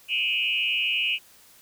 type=tone with frequency modulation; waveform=sine; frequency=2704 Hz; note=E7; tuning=43 cents sharp; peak=-22 dBFS; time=0.08-1.19 s; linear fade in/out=50 ms; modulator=121 Hz; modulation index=2.3; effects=white hiss -54 dBFS RMS until 1.61 s